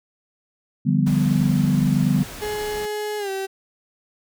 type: chord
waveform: sine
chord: G dominant seventh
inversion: second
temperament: equal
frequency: 146.83 / 174.61 / 196 / 246.9 Hz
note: D3 / F3 / G3 / B3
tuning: 0 / 0 / 0 / 0 cents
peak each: -20 / -23 / -21 / -22 dBFS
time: 0.85-2.24 s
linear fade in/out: 20 ms
type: noise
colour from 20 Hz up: pink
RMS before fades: -36 dBFS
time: 1.06-2.86 s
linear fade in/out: 10 ms
type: tone with pitch glide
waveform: 35% pulse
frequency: 421 to 386.1 Hz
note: G#4 to G4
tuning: +24 to -26 cents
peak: -23 dBFS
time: 2.41-3.47 s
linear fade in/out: 20 ms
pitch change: -150 cents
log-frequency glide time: 3.18-3.3 s
effects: none